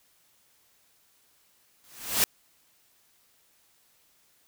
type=noise with exponential growth; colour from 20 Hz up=white; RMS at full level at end=-20 dBFS; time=1.84-2.24 s; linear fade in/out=0 ms; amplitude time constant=86 ms; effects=white hiss -65 dBFS RMS until 4.47 s